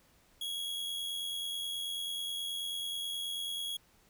45% pulse tone with amplitude modulation, 3322 Hz, G#7, in tune, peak -33 dBFS, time 0.41-3.77 s, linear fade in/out 5 ms, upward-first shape sine, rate 89.3 Hz, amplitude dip 40%, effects pink hiss -66 dBFS RMS until 4.09 s

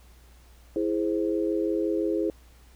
sine chord, E augmented, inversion none, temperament equal, 329.6 / 415.3 / 523.3 Hz, E4 / G#4 / B#4, 0 / 0 / 0 cents, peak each -26 / -28 / -31 dBFS, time 0.76-2.3 s, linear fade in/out 2 ms, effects added 60 Hz sine -51 dBFS peak until 2.75 s + pink hiss -59 dBFS RMS until 2.75 s

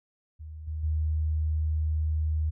sine tone with level steps, 77.78 Hz, D#2, in tune, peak -38 / -30 / -24 dBFS, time 0.39-2.51 s, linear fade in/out 20 ms, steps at 0.67 / 0.83 s, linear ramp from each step 10 ms, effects none

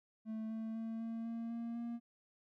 triangle tone with pitch steps, 220 / 222.4 / 224.9 / 227.4 / 229.9 / 232.4 / 235 Hz, A3 / A3 / A3 / A#3 / A#3 / A#3 / A#3, 0 / +19 / +38 / -43 / -24 / -5 / +14 cents, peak -37 dBFS, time 0.25-2 s, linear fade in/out 50 ms, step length 250 ms, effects none

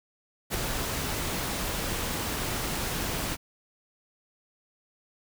pink noise with ADSR envelope, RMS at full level -27 dBFS, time 0.5-3.37 s, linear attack 43 ms, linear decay 6 ms, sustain -4 dB, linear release 35 ms, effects none

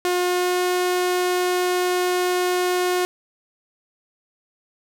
sawtooth tone with pitch glide, 358.4 to 360.9 Hz, F4 to F#4, +45 to -43 cents, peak -15 dBFS, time 0.05-3.05 s, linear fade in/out 0 ms, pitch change +12 cents, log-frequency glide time 0.21-0.61 s, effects none

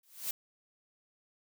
blue noise with exponential growth, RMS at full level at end -31 dBFS, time 0.03-0.31 s, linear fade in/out 5 ms, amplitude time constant 59 ms, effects none

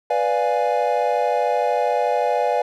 triangle chord, B diminished seventh, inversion none, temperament equal, 493.9 / 587.3 / 698.5 / 830.6 Hz, B4 / D5 / F5 / Ab5, 0 / 0 / 0 / 0 cents, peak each -21 dBFS, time 0.1-2.62 s, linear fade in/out 5 ms, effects none

